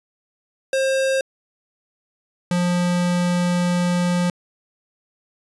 square tone pair in turn, 533 / 176.79 Hz, C5 / F3, +32 / +21 cents, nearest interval octave + perfect fifth, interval 1911 cents, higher first, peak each -18 dBFS, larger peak neither, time 0.73-1.21 / 2.51-4.3 s, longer second, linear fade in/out 2 ms, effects resampled to 24000 Hz

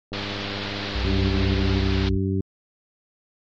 click train, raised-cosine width 2 ms, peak -21 dBFS, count 171, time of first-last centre 0.12-1.82 s, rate 100 Hz
white low-pass noise, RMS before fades -32 dBFS, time 0.13-2.09 s, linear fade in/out 2 ms, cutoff 4600 Hz, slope 48 dB/octave
sine tone with pitch glide, 62.2 to 63.14 Hz, B1 to B1, +13 to +39 cents, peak -23 dBFS, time 0.94-2.18 s, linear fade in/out 20 ms, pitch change +26 cents, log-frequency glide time 1.09-1.2 s
harmonic tone, 96 Hz, G2, 36 cents flat, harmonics 1 / 2 / 3 / 4, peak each -23 / -26 / -28 / -29 dBFS, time 1.04-2.41 s, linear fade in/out 5 ms
effects MP3 48 kbps

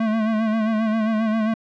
square tone with vibrato, 219.8 Hz, A3, 2 cents flat, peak -19 dBFS, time 0-1.54 s, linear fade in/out 5 ms, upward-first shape sine, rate 7.5 Hz, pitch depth 50 cents each way, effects low-pass 2000 Hz 12 dB/octave

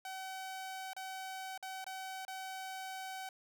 sawtooth tone with dropouts, 760 Hz, F#5, 46 cents sharp, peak -38 dBFS, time 0.05-3.29 s, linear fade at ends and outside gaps 2 ms, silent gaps 0.933-0.965 / 1.577-1.626 / 1.843-1.865 / 2.251-2.28 s, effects none

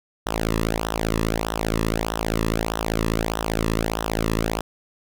sawtooth tone with flanger, 55.1 Hz, A1, 3 cents sharp, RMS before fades -24 dBFS, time 0.26-4.61 s, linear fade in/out 5 ms, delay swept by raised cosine 0.43 to 1.35 ms, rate 1.6 Hz, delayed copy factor -0.85, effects none

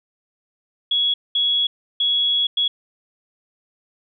sine tone bursts at uneven times, 3350 Hz, G#7, 14 cents sharp, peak -16 dBFS, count 4, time 0.91-1.14 / 1.35-1.67 / 2-2.47 / 2.57-2.68 s, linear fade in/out 5 ms, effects none

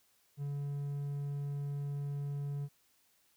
triangle tone, 142.5 Hz, C#3, 48 cents sharp, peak -33 dBFS, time 0.37-2.69 s, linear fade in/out 50 ms, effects white hiss -71 dBFS RMS until 3.36 s

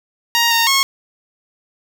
10% pulse tone with pitch steps, 937 / 923 / 1090 Hz, A#5 / A#5 / C#6, +9 / -17 / -29 cents, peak -4 dBFS, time 0.35-0.83 s, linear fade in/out 0 ms, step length 160 ms, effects none

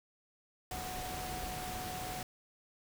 sine tone in noise, 736 Hz, F#5, 9 cents flat, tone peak -42 dBFS, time 0.71-2.23 s, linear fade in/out 2 ms, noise pink, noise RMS -42 dBFS, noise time 0.71-2.23 s, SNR -3 dB, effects none

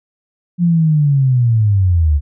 sine linear sweep, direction down, 177 to 69.3 Hz, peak -9 dBFS, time 0.58-2.21 s, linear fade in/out 50 ms, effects none

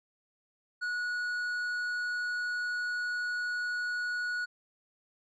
triangle tone with tanh clipping, 1461 Hz, F#6, 22 cents flat, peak -32 dBFS, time 0.81-4.46 s, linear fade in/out 20 ms, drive 11 dB, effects none

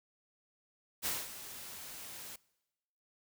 white noise with ADSR envelope, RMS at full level -34 dBFS, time 1.02-2.36 s, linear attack 40 ms, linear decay 210 ms, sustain -13 dB, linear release 5 ms, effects noise-tail reverb RT60 1.0 s tail -23 dB re dry

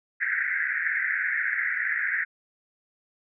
white band-pass noise, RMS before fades -27 dBFS, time 0.2-2.25 s, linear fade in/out 20 ms, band 1500 to 2100 Hz, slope 96 dB/octave, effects none

